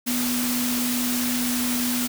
sine tone in noise, 245.4 Hz, B3, 11 cents flat, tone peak -24 dBFS, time 0.06-2.08 s, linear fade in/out 20 ms, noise white, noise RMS -27 dBFS, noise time 0.06-2.08 s, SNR 0 dB, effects none

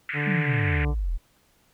white band-pass noise, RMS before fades -30 dBFS, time 0.09-0.85 s, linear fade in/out 2 ms, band 1600 to 2300 Hz, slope 48 dB/octave
harmonic tone, 146.83 Hz, D3, in tune, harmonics 1 / 2 / 3 / 4 / 5 / 6 / 7 / 8, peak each -27 / -34 / -35 / -43 / -41 / -46 / -44 / -48 dBFS, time 0.13-0.95 s, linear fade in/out 50 ms
sine exponential sweep, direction down, 209.7 to 36.38 Hz, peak -23 dBFS, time 0.26-1.18 s, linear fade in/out 20 ms
effects pink hiss -63 dBFS RMS until 1.73 s

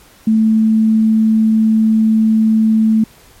sine tone, 220 Hz, A3, in tune, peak -8 dBFS, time 0.27-3.04 s, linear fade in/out 5 ms, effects pink hiss -45 dBFS RMS until 3.4 s + MP3 64 kbps

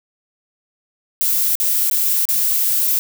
violet noise with dropouts, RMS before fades -17 dBFS, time 1.21-2.99 s, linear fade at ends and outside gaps 0 ms, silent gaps 1.553-1.6 / 1.899-1.912 / 2.254-2.288 s, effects none

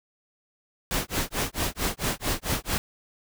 pink noise with tremolo, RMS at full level -25 dBFS, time 0.91-2.78 s, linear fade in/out 0 ms, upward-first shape sine, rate 4.5 Hz, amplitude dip 100%, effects none

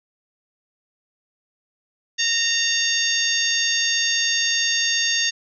harmonic tone with a mistuned harmonic, 923 Hz, A#5, 17 cents flat, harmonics 2 / 3 / 4 / 5 / 6 / 7, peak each -25 / -26 / -25 / -25 / -28 / -25 dBFS, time 2.18-5.31 s, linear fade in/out 20 ms, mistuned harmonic 4, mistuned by -36 cents, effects none

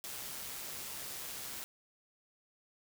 white noise with amplitude modulation, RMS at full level -42 dBFS, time 0.04-1.64 s, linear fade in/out 0 ms, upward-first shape sine, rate 134 Hz, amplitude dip 30%, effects none

